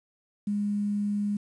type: tone with quantisation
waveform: sine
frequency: 205.4 Hz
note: G#3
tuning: 19 cents flat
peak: -25 dBFS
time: 0.47-1.37 s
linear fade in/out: 5 ms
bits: 9
effects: resampled to 24000 Hz